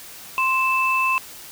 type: tone pair together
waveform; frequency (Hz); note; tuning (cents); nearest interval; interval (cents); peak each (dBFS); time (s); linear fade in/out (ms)
sine; 1044.7 / 2637; C6 / E7; -3 / 0; octave + major third; 1603; -20; 0.38-1.18; 0
effects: white hiss -40 dBFS RMS until 1.51 s